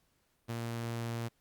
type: tone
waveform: sawtooth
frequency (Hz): 116.54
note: A#2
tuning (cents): 0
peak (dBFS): -31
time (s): 0.48-1.29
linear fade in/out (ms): 20
effects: pink hiss -74 dBFS RMS until 1.4 s + Opus 48 kbps